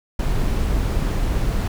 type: noise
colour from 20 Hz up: brown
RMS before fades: -20 dBFS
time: 0.19-1.68 s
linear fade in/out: 5 ms
effects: none